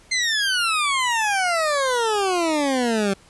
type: exponential sweep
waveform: 20% pulse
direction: down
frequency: 2100 to 191.6 Hz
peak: -14 dBFS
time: 0.11-3.14 s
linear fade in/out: 10 ms
effects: pink hiss -52 dBFS RMS until 3.29 s + resampled to 24000 Hz